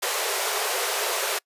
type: high-pass noise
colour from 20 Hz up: pink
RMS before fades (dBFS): -26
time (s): 0.02-1.39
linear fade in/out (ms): 10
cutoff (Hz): 380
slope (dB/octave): 96
effects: noise-tail reverb RT60 0.1 s tail -26 dB re dry + resampled to 32000 Hz